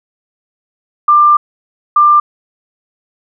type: tone bursts at uneven times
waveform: sine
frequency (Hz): 1190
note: D6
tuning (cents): +22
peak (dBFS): -4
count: 2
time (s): 1.08-1.37 / 1.96-2.2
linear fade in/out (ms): 5
effects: none